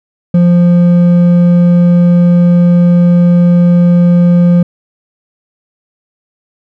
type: tone with hard clipping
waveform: sine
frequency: 174.61 Hz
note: F3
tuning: in tune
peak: -5 dBFS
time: 0.34-4.63 s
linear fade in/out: 5 ms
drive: 5 dB
effects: none